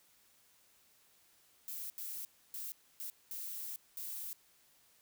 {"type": "noise bursts at uneven times", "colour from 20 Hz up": "violet", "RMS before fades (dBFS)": -43, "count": 6, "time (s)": [[1.68, 1.9], [1.98, 2.25], [2.54, 2.72], [3, 3.1], [3.31, 3.76], [3.97, 4.33]], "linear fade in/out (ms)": 0, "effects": ["white hiss -68 dBFS RMS until 5.01 s"]}